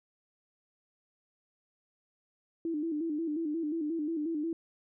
sine tone with vibrato, 314.7 Hz, D#4, 20 cents sharp, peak -30 dBFS, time 2.65-4.53 s, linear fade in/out 2 ms, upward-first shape square, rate 5.6 Hz, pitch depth 89 cents each way, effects none

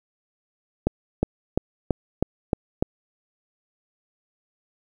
accelerating click train, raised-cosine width 2 ms, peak -6 dBFS, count 7, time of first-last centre 0.87-2.825 s, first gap 360 ms, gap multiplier 0.96, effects 8-bit

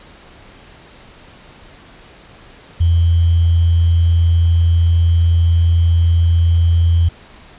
sine tone with sample-and-hold, 84.3 Hz, E2, 39 cents sharp, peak -9 dBFS, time 2.8-7.09 s, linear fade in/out 10 ms, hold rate 3150 Hz, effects pink hiss -42 dBFS RMS until 7.58 s + resampled to 8000 Hz

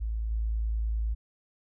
sine tone with level steps, 54.9 Hz, A1, 3 cents flat, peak -28 / -26 dBFS, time 0-1.15 s, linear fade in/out 20 ms, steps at 0.31 s, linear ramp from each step 2 ms, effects none

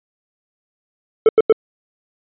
triangle tone bursts, 440 Hz, A4, in tune, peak -4 dBFS, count 3, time 1.26-1.525 s, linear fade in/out 2 ms, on 29 ms, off 89 ms, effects resampled to 8000 Hz

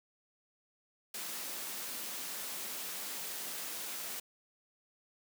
white high-pass noise, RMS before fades -41 dBFS, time 1.14-4.2 s, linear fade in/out 5 ms, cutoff 170 Hz, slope 24 dB/octave, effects none

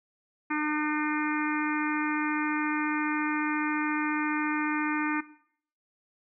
harmonic tone, 302.4 Hz, D#4, 49 cents flat, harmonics 1 / 3 / 4 / 5 / 6 / 7 / 8, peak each -29 / -34 / -35 / -36 / -37 / -37 / -38 dBFS, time 0.5-5.21 s, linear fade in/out 10 ms, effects noise-tail reverb RT60 0.6 s tail -17 dB re dry

